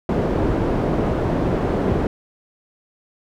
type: low-pass noise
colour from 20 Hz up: white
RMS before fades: -20 dBFS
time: 0.09-2.07 s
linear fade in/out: 2 ms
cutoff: 430 Hz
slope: 12 dB/octave
effects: none